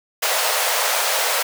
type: high-pass noise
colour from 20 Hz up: pink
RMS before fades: -20 dBFS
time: 0.22-1.43 s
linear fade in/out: 10 ms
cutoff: 500 Hz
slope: 48 dB/octave
effects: none